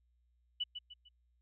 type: tone with echo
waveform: sine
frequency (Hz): 2960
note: F#7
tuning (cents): 0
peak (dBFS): -32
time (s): 0.6-0.64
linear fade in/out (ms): 10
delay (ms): 150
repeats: 3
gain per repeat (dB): -8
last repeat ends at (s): 1.09
effects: added 60 Hz sine -70 dBFS peak until 1.41 s